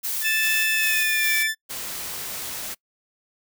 blue noise with tremolo, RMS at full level -27 dBFS, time 0.03-1.44 s, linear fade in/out 20 ms, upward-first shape square, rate 2.5 Hz, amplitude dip 35%
sawtooth tone, 1760 Hz, A6, in tune, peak -19 dBFS, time 0.21-1.55 s, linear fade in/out 50 ms
sine tone with pitch glide, 2620 to 2321 Hz, E7 to D7, -11 to -21 cents, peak -23 dBFS, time 0.24-1.48 s, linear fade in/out 20 ms, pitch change -210 cents, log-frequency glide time 0.75-1.36 s
white noise, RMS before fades -32 dBFS, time 1.69-2.75 s, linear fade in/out 20 ms
effects noise-tail reverb RT60 0.1 s tail -25 dB re dry

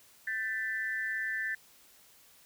sine tone with amplitude modulation, 1771 Hz, A6, 11 cents sharp, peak -27 dBFS, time 0.27-1.55 s, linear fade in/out 5 ms, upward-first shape sine, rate 217 Hz, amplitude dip 95%, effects white hiss -60 dBFS RMS until 2.45 s

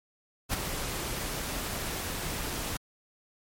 pink noise with ADSR envelope, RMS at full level -27 dBFS, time 0.49-2.77 s, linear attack 44 ms, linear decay 14 ms, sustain -7 dB, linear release 4 ms, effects MP3 64 kbps

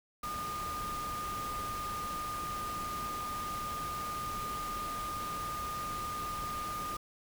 sine tone in noise, 1218 Hz, D#6, 37 cents flat, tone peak -36 dBFS, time 0.23-6.97 s, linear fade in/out 5 ms, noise pink, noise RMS -43 dBFS, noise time 0.23-6.97 s, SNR +4 dB, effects none

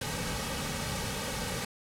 pink noise with comb filter, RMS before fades -34 dBFS, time 0.01-1.65 s, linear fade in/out 5 ms, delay 2.9 ms, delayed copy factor -0.65, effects low-pass 11000 Hz 12 dB/octave

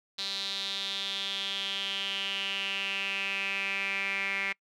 sawtooth tone with band-pass filter sweep, 196 Hz, G3, in tune, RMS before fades -33 dBFS, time 0.18-4.53 s, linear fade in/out 10 ms, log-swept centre 4000 to 2200 Hz, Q 6.4, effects noise-tail reverb RT60 0.1 s tail -26 dB re dry

